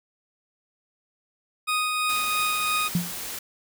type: tone with tremolo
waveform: 20% pulse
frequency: 1244.5 Hz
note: D#6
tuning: in tune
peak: -17 dBFS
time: 1.67-2.89 s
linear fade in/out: 20 ms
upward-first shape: triangle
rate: 3 Hz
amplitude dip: 30%
type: noise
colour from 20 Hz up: white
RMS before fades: -34 dBFS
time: 2.09-3.39 s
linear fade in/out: 5 ms
type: tone with exponential decay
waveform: sine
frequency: 174.61 Hz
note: F3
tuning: in tune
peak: -17 dBFS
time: 2.95-3.17 s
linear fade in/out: 2 ms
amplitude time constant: 46 ms
effects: none